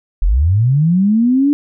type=linear sweep; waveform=sine; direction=up; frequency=35.08 to 294.4 Hz; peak=-9 dBFS; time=0.22-1.53 s; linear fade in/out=0 ms; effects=none